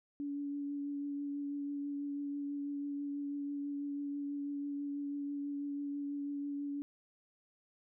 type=tone with vibrato; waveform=sine; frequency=285.2 Hz; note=C#4; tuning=49 cents sharp; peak=-36 dBFS; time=0.2-6.82 s; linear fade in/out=0 ms; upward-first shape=triangle; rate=6.1 Hz; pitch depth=15 cents each way; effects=none

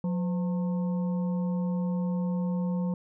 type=harmonic tone with a mistuned harmonic; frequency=180 Hz; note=F#3; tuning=47 cents flat; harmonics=1 / 3 / 5 / 6; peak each=-26 / -38 / -44 / -51 dBFS; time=0.04-2.94 s; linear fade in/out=2 ms; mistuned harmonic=3; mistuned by=-100 cents; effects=none

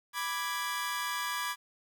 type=chord; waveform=sawtooth; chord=G# diminished; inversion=first; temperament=equal; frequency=987.8 / 1174.7 / 1661.2 Hz; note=B5 / D6 / G#6; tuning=0 / 0 / 0 cents; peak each=-33 dBFS; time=0.13-1.56 s; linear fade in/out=50 ms; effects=10-bit

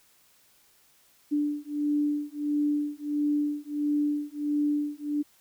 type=beating tone pair; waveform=sine; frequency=293.3 / 294.8 Hz; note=D4 / D4; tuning=-2 / +7 cents; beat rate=1.5 Hz; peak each=-28 dBFS; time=1.31-5.23 s; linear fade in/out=20 ms; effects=white hiss -62 dBFS RMS until 5.4 s

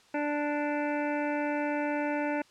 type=harmonic tone with a mistuned harmonic; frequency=294 Hz; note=D4; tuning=2 cents sharp; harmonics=1 / 2 / 3 / 5 / 6 / 7 / 8 / 9; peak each=-31 / -33 / -35 / -39 / -43 / -44 / -44 / -45 dBFS; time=0.14-2.42 s; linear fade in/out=5 ms; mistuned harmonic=8; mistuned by=-18 cents; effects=white hiss -60 dBFS RMS until 2.5 s + low-pass 6000 Hz 12 dB/octave

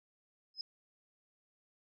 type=tone with exponential growth; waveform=sine; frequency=5090 Hz; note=D#8; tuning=39 cents sharp; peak=-33 dBFS; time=0.54-0.61 s; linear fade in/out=2 ms; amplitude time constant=15 ms; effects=none

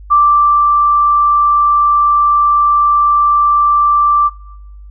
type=tone with ADSR envelope; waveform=sine; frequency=1174 Hz; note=D6; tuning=1 cent flat; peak=-5 dBFS; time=0.1-4.3 s; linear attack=21 ms; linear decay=540 ms; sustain=-2 dB; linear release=35 ms; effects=noise-tail reverb RT60 1.0 s tail -22 dB re dry + added 50 Hz sine -31 dBFS peak until 4.9 s

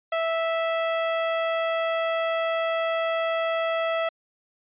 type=tone; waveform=sawtooth; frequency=657 Hz; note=E5; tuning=6 cents flat; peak=-19 dBFS; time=0.12-4.09 s; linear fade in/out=5 ms; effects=resampled to 8000 Hz

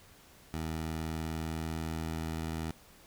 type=tone with pitch glide; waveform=15% pulse; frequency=80.1 to 80.61 Hz; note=E2 to E2; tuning=-49 to -38 cents; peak=-28 dBFS; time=0.54-2.71 s; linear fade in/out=0 ms; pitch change=+11 cents; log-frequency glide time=1.49-1.77 s; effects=pink hiss -58 dBFS RMS until 3.06 s

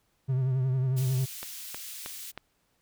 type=tone with vibrato; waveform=triangle; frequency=130.3 Hz; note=C3; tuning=7 cents flat; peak=-22 dBFS; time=0.28-1.26 s; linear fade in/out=20 ms; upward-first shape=triangle; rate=11 Hz; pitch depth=64 cents each way
type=high-pass noise; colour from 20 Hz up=white; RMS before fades=-41 dBFS; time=0.96-2.32 s; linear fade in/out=20 ms; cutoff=2500 Hz; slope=12 dB/octave
type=click train; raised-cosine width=0.3 ms; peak=-21 dBFS; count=4; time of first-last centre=1.43-2.376 s; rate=3.17 Hz
effects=pink hiss -72 dBFS RMS until 2.81 s

